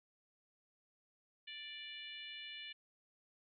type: harmonic tone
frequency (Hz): 587.3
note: D5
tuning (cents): 0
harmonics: 3 / 4 / 5 / 6 / 7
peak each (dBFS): -55 / -52 / -50 / -53 / -60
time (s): 1.47-2.73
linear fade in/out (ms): 10
effects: none